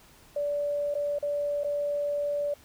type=tone with dropouts; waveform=sine; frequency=580 Hz; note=D5; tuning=22 cents flat; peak=-26 dBFS; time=0.36-2.54 s; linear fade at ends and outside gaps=5 ms; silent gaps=0.942-0.951 / 1.187-1.226 / 1.636-1.644 s; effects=pink hiss -56 dBFS RMS until 2.64 s